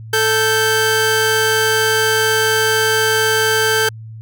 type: tone pair together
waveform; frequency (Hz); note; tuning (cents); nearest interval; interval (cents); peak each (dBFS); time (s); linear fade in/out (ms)
sawtooth; 440 / 1562.1; A4 / G6; 0 / -7; octave + minor seventh; 2193; -12; 0.13-3.89; 5
effects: added 111 Hz sine -30 dBFS peak until 4.21 s